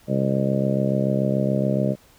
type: harmonic tone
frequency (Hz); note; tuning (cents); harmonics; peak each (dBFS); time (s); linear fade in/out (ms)
67; C2; +42; 2 / 3 / 4 / 5 / 6 / 7 / 8 / 9; -24 / -23 / -30 / -31 / -32 / -33 / -30 / -26; 0.07-1.96; 50
effects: pink hiss -54 dBFS RMS until 2.18 s